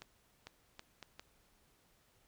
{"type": "accelerating click train", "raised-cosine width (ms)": 0.2, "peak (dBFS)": -30, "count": 5, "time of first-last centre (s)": [0.02, 1.195], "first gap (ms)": 450, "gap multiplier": 0.72, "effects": ["pink hiss -71 dBFS RMS until 2.27 s"]}